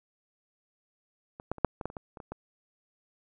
clicks, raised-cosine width 1 ms, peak -28 / -16 / -29 / -7 / -22 / -17 / -30 / -24 / -30 / -29 / -23 dBFS, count 11, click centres 1.399 / 1.516 / 1.583 / 1.647 / 1.812 / 1.856 / 1.901 / 1.968 / 2.172 / 2.202 / 2.32 s, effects none

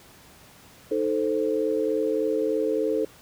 sine chord, A diminished, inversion second, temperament equal, 311.1 / 440 / 523.3 Hz, Eb4 / A4 / C5, 0 / 0 / 0 cents, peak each -28 / -24 / -28 dBFS, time 0.91-3.05 s, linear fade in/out 5 ms, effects pink hiss -51 dBFS RMS until 3.21 s + high-pass 60 Hz 12 dB/octave

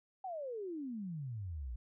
sine exponential sweep, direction down, 784 to 55.5 Hz, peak -39 dBFS, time 0.24-1.76 s, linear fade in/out 5 ms, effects none

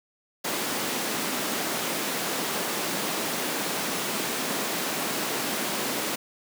pink high-pass noise, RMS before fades -29 dBFS, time 0.44-6.16 s, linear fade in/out 10 ms, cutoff 190 Hz, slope 24 dB/octave, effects none

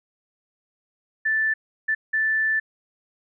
sine tone bursts at uneven times, 1760 Hz, A6, in tune, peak -19 dBFS, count 3, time 1.25-1.54 / 1.88-1.95 / 2.13-2.6 s, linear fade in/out 10 ms, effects none

